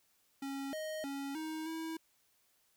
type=tone with pitch steps; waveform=square; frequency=274.5 / 624 / 277.4 / 315.1 / 323.1 Hz; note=C#4 / D#5 / C#4 / D#4 / E4; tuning=-17 / +5 / +1 / +22 / -35 cents; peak=-39 dBFS; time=0.42-1.97 s; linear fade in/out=5 ms; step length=310 ms; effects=white hiss -73 dBFS RMS until 2.76 s